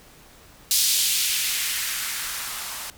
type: noise with band-pass filter sweep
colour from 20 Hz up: violet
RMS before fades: -25 dBFS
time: 0.71-2.9 s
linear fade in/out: 0 ms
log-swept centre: 4300 to 790 Hz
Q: 1.3
effects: pink hiss -50 dBFS RMS until 2.97 s